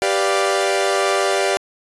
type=chord; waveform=sawtooth; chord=G dominant seventh; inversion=none; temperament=equal; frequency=392 / 493.9 / 587.3 / 698.5 Hz; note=G4 / B4 / D5 / F5; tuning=0 / 0 / 0 / 0 cents; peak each=-16 / -22 / -17 / -19 dBFS; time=0.02-1.57 s; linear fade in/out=0 ms; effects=resampled to 24000 Hz